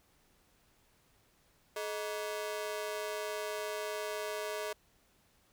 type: ring-modulated tone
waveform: sawtooth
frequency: 526 Hz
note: C5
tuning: 9 cents sharp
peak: -29 dBFS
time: 1.76-4.73 s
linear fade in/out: 5 ms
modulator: 99.3 Hz
effects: pink hiss -69 dBFS RMS until 5.52 s